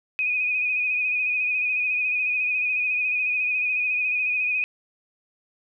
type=tone with vibrato; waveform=sine; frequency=2489 Hz; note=D#7; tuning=in tune; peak=-21 dBFS; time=0.19-4.64 s; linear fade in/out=0 ms; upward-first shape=sine; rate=14 Hz; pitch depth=36 cents each way; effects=none